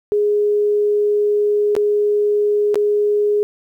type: tone with dropouts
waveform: sine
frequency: 415.3 Hz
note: G#4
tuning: in tune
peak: -13 dBFS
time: 0.12-3.43 s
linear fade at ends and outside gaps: 0 ms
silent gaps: 1.752-1.765 / 2.744-2.756 s
effects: 9-bit